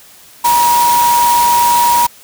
sine tone in noise, 955 Hz, A#5, 42 cents sharp, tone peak -8 dBFS, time 0.44-2.07 s, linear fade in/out 10 ms, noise white, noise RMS -18 dBFS, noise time 0.44-2.07 s, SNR +7 dB, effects white hiss -41 dBFS RMS until 2.23 s

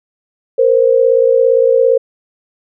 sine tone pair together, 465.8 / 523.3 Hz, A#4 / C5, -1 / 0 cents, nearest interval major second, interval 201 cents, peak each -10 dBFS, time 0.58-1.98 s, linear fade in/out 10 ms, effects none

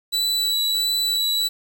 40% pulse tone with vibrato, 3951 Hz, B7, in tune, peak -18 dBFS, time 0.12-1.49 s, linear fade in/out 20 ms, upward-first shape sine, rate 1.5 Hz, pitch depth 11 cents each way, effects 8-bit

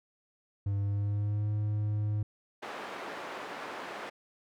triangle tone with pitch glide, 100 to 105.21 Hz, G2 to G#2, +35 to +23 cents, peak -26 dBFS, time 0.66-2.23 s, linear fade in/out 5 ms, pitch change +88 cents, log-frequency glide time 0.76-1.5 s
white band-pass noise, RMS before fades -41 dBFS, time 2.62-4.1 s, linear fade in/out 10 ms, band 290 to 1400 Hz, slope 12 dB/octave
effects none

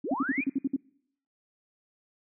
sine linear sweep, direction up, 229.7 to 2500 Hz, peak -30 dBFS, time 0.04-0.44 s, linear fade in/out 5 ms
sine tone bursts, 271.7 Hz, C#4, 35 cents flat, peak -23 dBFS, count 8, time 0.11-0.764 s, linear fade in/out 5 ms, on 31 ms, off 58 ms
effects noise-tail reverb RT60 0.7 s tail -25 dB re dry

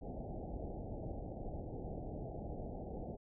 pink low-pass noise, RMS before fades -44 dBFS, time 0.01-3.17 s, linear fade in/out 20 ms, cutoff 800 Hz, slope 96 dB/octave, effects none

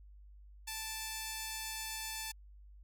5% pulse tone pair together, 879.9 / 2349 Hz, A5 / D7, 0 / 0 cents, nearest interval octave + perfect fourth, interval 1700 cents, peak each -28 / -38 dBFS, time 0.67-2.32 s, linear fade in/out 10 ms, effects added 50 Hz sine -53 dBFS peak until 2.83 s

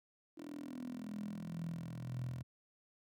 10% pulse tone with high-pass filter sweep, 41.72 Hz, E1, 22 cents sharp, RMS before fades -44 dBFS, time 0.37-2.43 s, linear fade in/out 10 ms, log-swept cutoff 320 to 110 Hz, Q 8.6, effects none

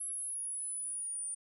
sine exponential sweep, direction down, 10940 to 9250 Hz, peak -36 dBFS, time 0-1.35 s, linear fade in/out 10 ms, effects none

